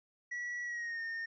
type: tone with pitch glide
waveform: triangle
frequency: 1938 to 1829.2 Hz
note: B6 to A#6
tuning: -33 to -33 cents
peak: -35 dBFS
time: 0.31-1.26 s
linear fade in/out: 10 ms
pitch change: -100 cents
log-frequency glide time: 0.64-1.01 s
effects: resampled to 16000 Hz